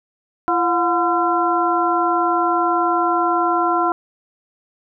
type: harmonic tone with a mistuned harmonic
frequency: 340 Hz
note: F4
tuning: 46 cents flat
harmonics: 1 / 2 / 3 / 4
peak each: -21 / -20 / -20 / -21 dBFS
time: 0.48-3.92 s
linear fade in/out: 0 ms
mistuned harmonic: 2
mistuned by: +95 cents
effects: none